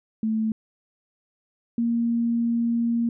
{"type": "tone pair in turn", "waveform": "sine", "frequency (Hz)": [220, 233.6], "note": ["A3", "A#3"], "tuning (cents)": [0, 4], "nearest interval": "minor second", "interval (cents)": 104, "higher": "second", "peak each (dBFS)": [-21, -20], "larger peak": "second", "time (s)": [[0.23, 0.52], [1.78, 3.09]], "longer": "second", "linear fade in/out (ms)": 2, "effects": []}